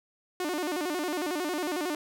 sawtooth tone with vibrato, 329.6 Hz, E4, in tune, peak -25 dBFS, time 0.4-1.95 s, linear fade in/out 2 ms, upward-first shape square, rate 11 Hz, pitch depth 170 cents each way, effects 11-bit

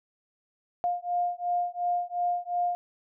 sine beating tone pair, 705 / 707.8 Hz, F5 / F5, +16 / +23 cents, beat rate 2.8 Hz, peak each -29 dBFS, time 0.84-2.75 s, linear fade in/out 0 ms, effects none

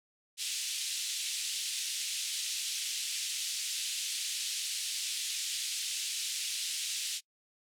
pink band-pass noise, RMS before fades -36 dBFS, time 0.37-7.21 s, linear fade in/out 50 ms, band 2900 to 10000 Hz, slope 24 dB/octave, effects noise-tail reverb RT60 0.1 s tail -25 dB re dry

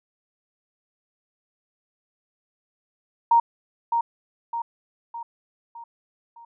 sine tone with echo, 932.3 Hz, A#5, in tune, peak -13 dBFS, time 3.31-3.4 s, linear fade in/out 5 ms, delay 610 ms, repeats 5, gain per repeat -6 dB, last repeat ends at 6.45 s, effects none

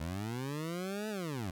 20% pulse linear two-way sweep, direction up then down, 75.7 to 219.1 to 83.2 Hz, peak -31 dBFS, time 0-1.51 s, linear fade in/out 5 ms, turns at 1.09 s, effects none

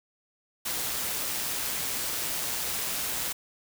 white noise with amplitude modulation, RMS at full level -30 dBFS, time 0.65-3.33 s, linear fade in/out 10 ms, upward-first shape sine, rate 123 Hz, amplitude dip 25%, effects none

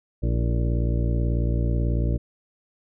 harmonic tone with a mistuned harmonic, 58.27 Hz, A#1, in tune, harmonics 1 / 2 / 3 / 4 / 5 / 6 / 7 / 8 / 10, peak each -22 / -25 / -32 / -35 / -36 / -35 / -41 / -38 / -39 dBFS, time 0.22-2.18 s, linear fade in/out 20 ms, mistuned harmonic 6, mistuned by -61 cents, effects none

